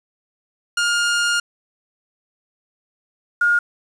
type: tone pair in turn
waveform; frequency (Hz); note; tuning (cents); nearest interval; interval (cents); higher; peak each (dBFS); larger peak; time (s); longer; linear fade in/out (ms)
sawtooth / sine; 1415 / 1424; F6 / F6; +22 / +33; unison; 11; second; -13; neither; 0.77-1.4 / 3.41-3.59; first; 5
effects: resampled to 22050 Hz + 7-bit